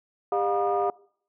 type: tone cluster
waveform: sine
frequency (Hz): 401 / 610 / 712 / 961 / 1218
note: G4 / D#5 / F5 / B5 / D#6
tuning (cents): +39 / -34 / +33 / -48 / -37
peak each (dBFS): -26 / -32 / -25 / -33 / -32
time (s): 0.32-0.9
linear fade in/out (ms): 2
effects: noise-tail reverb RT60 0.6 s tail -23 dB re dry + tanh soft clip ceiling -13 dBFS